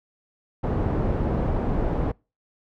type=low-pass noise; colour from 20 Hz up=pink; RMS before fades=-24 dBFS; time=0.63-2.12 s; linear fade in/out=10 ms; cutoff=650 Hz; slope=12 dB/octave; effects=noise-tail reverb RT60 0.3 s tail -26 dB re dry